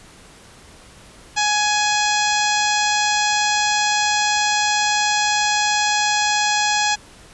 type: harmonic tone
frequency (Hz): 837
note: G#5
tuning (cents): +13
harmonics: 1 / 2 / 3 / 4 / 5 / 6 / 7 / 8 / 9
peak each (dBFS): -20 / -23 / -25 / -26 / -27 / -28 / -28 / -29 / -30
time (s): 1.36-6.96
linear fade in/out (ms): 20
effects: pink hiss -45 dBFS RMS until 7.33 s + resampled to 24000 Hz